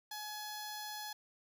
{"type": "tone with notch filter", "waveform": "10% pulse", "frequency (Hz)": 845, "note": "G#5", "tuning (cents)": 30, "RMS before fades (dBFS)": -44, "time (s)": [0.11, 1.13], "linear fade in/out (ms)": 5, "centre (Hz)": 2400, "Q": 1.3, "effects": []}